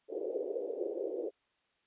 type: band-pass noise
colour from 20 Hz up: white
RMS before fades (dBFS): -37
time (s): 0.08-1.31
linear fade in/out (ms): 50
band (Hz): 360 to 520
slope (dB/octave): 48
effects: white hiss -75 dBFS RMS until 1.86 s + resampled to 8000 Hz